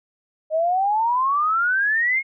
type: exponential sweep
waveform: sine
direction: up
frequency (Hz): 615 to 2185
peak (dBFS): -17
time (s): 0.5-2.23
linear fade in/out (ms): 50
effects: none